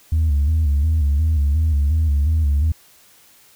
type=tone with vibrato; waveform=sine; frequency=75.3 Hz; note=D2; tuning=44 cents sharp; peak=-12 dBFS; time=0.12-2.72 s; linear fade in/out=5 ms; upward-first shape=square; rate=2.8 Hz; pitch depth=93 cents each way; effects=tanh soft clip ceiling -12 dBFS + white hiss -51 dBFS RMS until 3.55 s